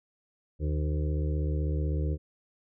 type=harmonic tone with a mistuned harmonic; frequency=76 Hz; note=D#2; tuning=40 cents flat; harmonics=1 / 2 / 4 / 5 / 6 / 7; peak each=-27 / -33 / -39 / -41 / -43 / -44 dBFS; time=0.59-2.18 s; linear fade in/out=50 ms; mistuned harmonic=7; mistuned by=-30 cents; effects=none